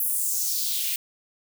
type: noise with high-pass filter sweep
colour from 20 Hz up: blue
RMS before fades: -26 dBFS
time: 0-0.96 s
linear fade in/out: 2 ms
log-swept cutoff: 12000 to 2400 Hz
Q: 2.3
effects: none